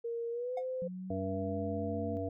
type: tone with pitch glide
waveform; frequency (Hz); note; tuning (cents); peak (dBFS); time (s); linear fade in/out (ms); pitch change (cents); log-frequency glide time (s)
sine; 466.2 to 514.3; A#4 to C5; 0 to -30; -34; 0.04-0.88; 10; +170; 0.31-0.58
type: tone with exponential decay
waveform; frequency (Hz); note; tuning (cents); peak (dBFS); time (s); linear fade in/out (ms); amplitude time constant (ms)
triangle; 725; F#5; -35; -31; 0.57-0.66; 5; 19
type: exponential sweep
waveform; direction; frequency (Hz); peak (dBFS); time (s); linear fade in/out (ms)
sine; up; 179.9 to 223.8; -39; 0.82-2.17; 0
type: harmonic tone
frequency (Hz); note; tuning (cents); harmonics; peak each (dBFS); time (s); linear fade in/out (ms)
95.5; G2; -45; 1 / 3 / 5 / 7; -39 / -39 / -39 / -39; 1.1-2.29; 5
effects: none